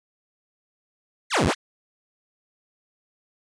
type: exponential two-way sweep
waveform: 15% pulse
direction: down then up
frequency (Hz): 2305 to 69.3 to 2305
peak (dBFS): -12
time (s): 1.3-1.55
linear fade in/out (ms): 50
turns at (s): 1.46
effects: resampled to 22050 Hz